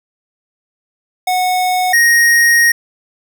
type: tone pair in turn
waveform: square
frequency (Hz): 734 / 1871.1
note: F#5 / A#6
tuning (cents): -14 / +6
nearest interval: octave + major third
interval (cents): 1620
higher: second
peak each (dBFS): -13 / -8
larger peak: second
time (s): 1.27-1.93 / 1.93-2.72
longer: second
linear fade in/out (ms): 5
effects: none